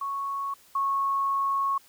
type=tone pair in turn; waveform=sine; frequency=1107 / 1100 Hz; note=C#6 / C#6; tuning=-3 / -14 cents; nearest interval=unison; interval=11 cents; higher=first; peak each=-28 / -23 dBFS; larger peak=second; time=0.01-0.54 / 0.75-1.78 s; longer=second; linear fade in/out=5 ms; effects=white hiss -57 dBFS RMS until 1.88 s